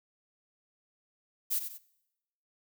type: noise with echo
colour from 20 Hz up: violet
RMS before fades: -30 dBFS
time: 1.5-1.6 s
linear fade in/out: 20 ms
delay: 93 ms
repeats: 2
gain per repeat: -8 dB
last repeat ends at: 1.786 s
effects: noise-tail reverb RT60 0.9 s tail -22 dB re dry